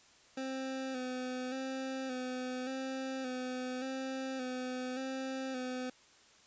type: tone with vibrato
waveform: 25% pulse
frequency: 258.9 Hz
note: C4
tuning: 18 cents flat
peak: -33 dBFS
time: 0.37-5.9 s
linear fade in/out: 5 ms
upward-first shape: square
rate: 0.87 Hz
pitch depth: 35 cents each way
effects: white hiss -62 dBFS RMS until 6.46 s + resampled to 16000 Hz